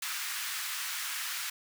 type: high-pass noise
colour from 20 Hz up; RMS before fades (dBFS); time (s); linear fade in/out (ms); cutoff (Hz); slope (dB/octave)
pink; -36; 0.02-1.5; 5; 1300; 24
effects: none